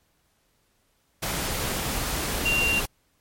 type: tone in noise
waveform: sine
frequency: 2768 Hz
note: F7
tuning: 16 cents flat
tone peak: -21 dBFS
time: 2.45-2.8 s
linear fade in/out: 10 ms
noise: pink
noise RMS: -28 dBFS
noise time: 1.22-2.86 s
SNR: +4 dB
effects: pink hiss -68 dBFS RMS until 3.2 s + MP3 64 kbps